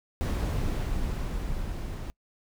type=noise with level ramp; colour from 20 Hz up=brown; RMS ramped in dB=-26 to -35 dBFS; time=0.21-2.1 s; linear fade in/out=0 ms; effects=noise-tail reverb RT60 0.1 s tail -26 dB re dry